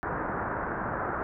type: low-pass noise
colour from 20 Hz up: white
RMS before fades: -32 dBFS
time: 0.03-1.23 s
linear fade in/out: 0 ms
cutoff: 1600 Hz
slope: 48 dB/octave
effects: none